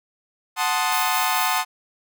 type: chord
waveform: sawtooth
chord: F# diminished seventh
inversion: none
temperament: equal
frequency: 740 / 880 / 1046.5 / 1244.5 Hz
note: F#5 / A5 / C6 / Eb6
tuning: 0 / 0 / 0 / 0 cents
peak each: -22 / -21 / -22 / -23 dBFS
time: 0.56-1.65 s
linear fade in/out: 50 ms
type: noise with tremolo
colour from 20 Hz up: violet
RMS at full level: -28 dBFS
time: 0.92-1.58 s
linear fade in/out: 2 ms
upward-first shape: square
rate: 4.6 Hz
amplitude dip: 35%
effects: none